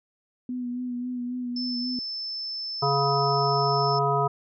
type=tone with vibrato; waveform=sine; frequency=246.9 Hz; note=B3; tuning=in tune; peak=-28 dBFS; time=0.49-1.99 s; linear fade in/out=2 ms; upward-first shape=sine; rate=3.7 Hz; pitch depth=28 cents each way
type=tone; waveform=sine; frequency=5274 Hz; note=E8; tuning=in tune; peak=-30 dBFS; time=1.56-3.99 s; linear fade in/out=5 ms
type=harmonic tone; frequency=140 Hz; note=C#3; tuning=18 cents sharp; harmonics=1 / 3 / 5 / 7 / 9; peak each=-27 / -27 / -27 / -27 / -27 dBFS; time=2.82-4.28 s; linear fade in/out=10 ms
effects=none